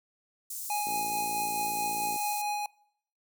pink high-pass noise, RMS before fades -38 dBFS, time 0.5-2.42 s, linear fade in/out 5 ms, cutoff 6900 Hz, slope 24 dB/octave
square tone with tremolo, 830.6 Hz, G#5, in tune, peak -29 dBFS, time 0.7-2.66 s, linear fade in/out 2 ms, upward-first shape sine, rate 4.6 Hz, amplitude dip 25%
click train, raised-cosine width 3 ms, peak -25 dBFS, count 74, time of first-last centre 0.87-2.16 s, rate 56.6 Hz
effects noise-tail reverb RT60 0.7 s tail -24 dB re dry + high-pass 300 Hz 12 dB/octave

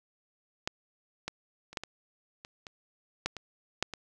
clicks, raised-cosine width 0.2 ms, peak -13 / -17 / -30 / -15 / -21 / -27 / -26 / -12 / -23 / -10 / -21 dBFS, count 11, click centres 0.675 / 1.28 / 1.73 / 1.772 / 1.836 / 2.449 / 2.668 / 3.26 / 3.367 / 3.826 / 3.937 s, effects none

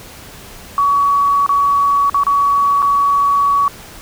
sine tone with dropouts, 1129 Hz, C#6, 31 cents sharp, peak -10 dBFS, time 0.78-3.68 s, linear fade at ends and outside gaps 1 ms, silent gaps 1.463-1.492 / 2.097-2.144 / 2.235-2.267 / 2.821-2.826 s, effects pink hiss -36 dBFS RMS until 4.01 s

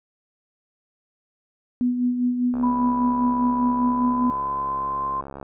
sine tone with tremolo, 246.6 Hz, B3, 2 cents flat, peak -17 dBFS, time 1.81-4.3 s, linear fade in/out 0 ms, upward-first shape sine, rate 5 Hz, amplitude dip 50%
click train, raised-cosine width 1 ms, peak -22 dBFS, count 200, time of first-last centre 2.54-5.428 s, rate 68.9 Hz
sine tone with pitch glide, 987.8 to 1042.3 Hz, B5 to C6, 0 to -7 cents, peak -23 dBFS, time 2.63-5.21 s, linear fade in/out 5 ms, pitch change +93 cents, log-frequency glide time 3.71-5.1 s
effects none

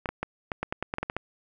clicks, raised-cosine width 0.5 ms, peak -14 dBFS, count 12, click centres 0.058 / 0.09 / 0.23 / 0.518 / 0.63 / 0.725 / 0.826 / 0.939 / 0.984 / 1.03 / 1.099 / 1.166 s, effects none

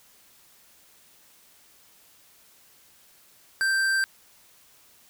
triangle tone with hard clipping, 1568 Hz, G6, in tune, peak -23 dBFS, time 3.61-4.04 s, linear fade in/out 0 ms, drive 17 dB, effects white hiss -57 dBFS RMS until 5.09 s

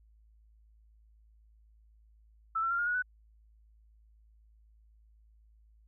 sine tone with pitch steps, 1318.5 / 1351.7 / 1385.7 / 1420.5 / 1456.2 / 1492.8 Hz, E6 / E6 / F6 / F6 / F#6 / F#6, 0 / +43 / -14 / +29 / -28 / +15 cents, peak -28 dBFS, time 2.55-3.024 s, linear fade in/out 10 ms, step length 79 ms, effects added 54 Hz sine -59 dBFS peak until 5.87 s

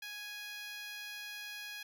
10% pulse tone with high-pass filter, 830.6 Hz, G#5, in tune, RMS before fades -45 dBFS, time 0.02-1.83 s, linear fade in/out 5 ms, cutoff 1700 Hz, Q 1.4, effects none

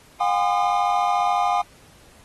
triangle tone cluster, 715 / 809 / 1026 / 1219 Hz, F5 / G#5 / C6 / D#6, +41 / -46 / -34 / -36 cents, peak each -20 / -20 / -26 / -24 dBFS, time 0.2-1.62 s, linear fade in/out 10 ms, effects pink hiss -52 dBFS RMS until 2.24 s + AAC 32 kbps

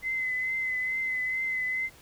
sine tone with vibrato, 2042 Hz, C7, 43 cents flat, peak -27 dBFS, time 0.02-1.9 s, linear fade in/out 50 ms, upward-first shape triangle, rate 2.3 Hz, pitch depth 31 cents each way, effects pink hiss -54 dBFS RMS until 2.01 s

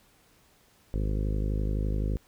harmonic tone, 51.8 Hz, G#1, 4 cents flat, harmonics 1 / 2 / 3 / 4 / 5 / 6 / 7 / 8 / 9 / 10, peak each -27 / -33 / -37 / -39 / -41 / -43 / -44 / -45 / -46 / -47 dBFS, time 0.94-2.17 s, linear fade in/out 0 ms, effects pink hiss -62 dBFS RMS until 2.27 s

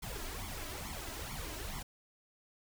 pink noise with flanger, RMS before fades -42 dBFS, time 0.02-1.83 s, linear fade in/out 10 ms, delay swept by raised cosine 0.9 to 3.1 ms, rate 2.3 Hz, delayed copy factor +0.8, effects none

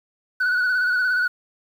sine tone with vibrato, 1480 Hz, F#6, in tune, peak -15 dBFS, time 0.4-1.28 s, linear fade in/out 10 ms, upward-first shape square, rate 17 Hz, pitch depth 32 cents each way, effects tanh soft clip ceiling -17 dBFS + 8-bit

